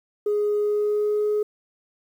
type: tone with pitch glide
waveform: sine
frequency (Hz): 416 to 420.6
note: G#4 to G#4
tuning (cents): +3 to +22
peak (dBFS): -18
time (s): 0.26-1.43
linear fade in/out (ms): 5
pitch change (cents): +19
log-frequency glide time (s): 0.58-1.28
effects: tanh soft clip ceiling -17 dBFS + 9-bit